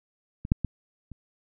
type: clicks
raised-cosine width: 5 ms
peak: -22 / -7 / -15 / -29 dBFS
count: 4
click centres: 0.451 / 0.519 / 0.647 / 1.117 s
effects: none